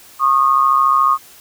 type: tone pair together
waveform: sine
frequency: 1093 / 1226.9 Hz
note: C#6 / D#6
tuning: -25 / -25 cents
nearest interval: major second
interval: 200 cents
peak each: -13 dBFS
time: 0.19-1.18 s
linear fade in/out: 50 ms
effects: white hiss -43 dBFS RMS until 1.4 s